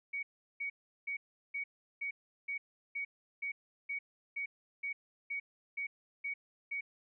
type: tone bursts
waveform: sine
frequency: 2246 Hz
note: C#7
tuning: 22 cents sharp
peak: -35 dBFS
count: 15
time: 0.13-6.81 s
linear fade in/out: 10 ms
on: 100 ms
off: 370 ms
effects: none